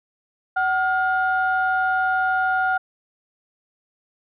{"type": "tone pair together", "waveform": "sine", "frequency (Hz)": [752.2, 1420], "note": ["F#5", "F6"], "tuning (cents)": [28, 28], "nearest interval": "major seventh", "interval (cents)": 1100, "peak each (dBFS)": -20, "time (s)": [0.56, 2.78], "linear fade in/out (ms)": 10, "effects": ["tanh soft clip ceiling -11 dBFS"]}